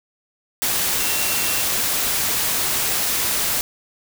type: tone in noise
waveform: sine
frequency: 2722 Hz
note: F7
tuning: 45 cents flat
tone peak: -30 dBFS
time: 1-1.63 s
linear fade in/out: 0 ms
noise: white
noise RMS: -21 dBFS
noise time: 0.62-3.61 s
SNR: -12 dB
effects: none